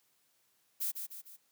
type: noise with echo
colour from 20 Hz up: violet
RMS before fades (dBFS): -34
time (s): 0.8-0.92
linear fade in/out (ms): 20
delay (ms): 150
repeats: 3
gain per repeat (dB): -6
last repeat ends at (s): 1.37
effects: white hiss -73 dBFS RMS until 1.51 s + high-pass 100 Hz 12 dB/octave